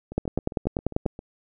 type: two click trains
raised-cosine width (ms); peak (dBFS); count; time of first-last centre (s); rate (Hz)
2; -23 / -9; 9 / 10; 0.12-1.191 / 0.18-1.062; 7.47 / 10.2
effects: none